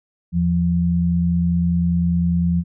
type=tone pair together; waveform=sine; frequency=82.41 / 172.42 Hz; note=E2 / F3; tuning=0 / -22 cents; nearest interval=octave + minor second; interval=1278 cents; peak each=-22 / -16 dBFS; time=0.32-2.64 s; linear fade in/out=50 ms; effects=none